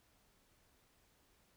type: silence
effects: pink hiss -72 dBFS RMS until 1.56 s